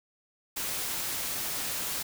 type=noise; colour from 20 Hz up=white; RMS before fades=-33 dBFS; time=0.56-2.03 s; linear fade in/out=10 ms; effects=none